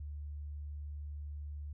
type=tone; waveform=sine; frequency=73.42 Hz; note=D2; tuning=in tune; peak=-40 dBFS; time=0-1.73 s; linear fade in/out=5 ms; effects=none